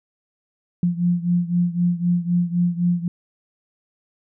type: beating tone pair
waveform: sine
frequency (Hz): 173.8 / 177.7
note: F3 / F3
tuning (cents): -8 / +30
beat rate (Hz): 3.9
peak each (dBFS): -19 / -22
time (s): 0.83-3.08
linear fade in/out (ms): 2
effects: none